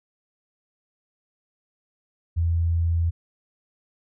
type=tone; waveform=sine; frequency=83.9 Hz; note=E2; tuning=31 cents sharp; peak=-19 dBFS; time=2.36-3.11 s; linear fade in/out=20 ms; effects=none